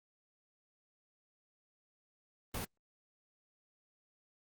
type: noise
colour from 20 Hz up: pink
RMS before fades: -39 dBFS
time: 2.54-2.65 s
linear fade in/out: 5 ms
effects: Opus 32 kbps